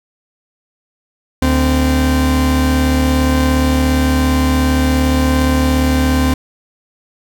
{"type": "tone pair together", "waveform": "40% pulse", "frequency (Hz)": [74.1, 259.1], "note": ["D2", "C4"], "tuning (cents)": [16, -17], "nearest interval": "octave + minor seventh", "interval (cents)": 2167, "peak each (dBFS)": -13, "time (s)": [1.42, 6.34], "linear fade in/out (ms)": 5, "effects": []}